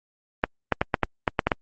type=clicks; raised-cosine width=0.5 ms; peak=-4 dBFS; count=9; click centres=0.439 / 0.723 / 0.815 / 0.942 / 1.033 / 1.278 / 1.392 / 1.47 / 1.518 s; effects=Opus 32 kbps

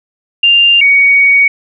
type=tone pair in turn; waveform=sine; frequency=2794 / 2242 Hz; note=F7 / C#7; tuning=0 / +19 cents; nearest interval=major third; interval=381 cents; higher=first; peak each=-4 dBFS; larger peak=neither; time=0.43-0.81 / 0.81-1.48 s; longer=second; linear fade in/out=5 ms; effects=none

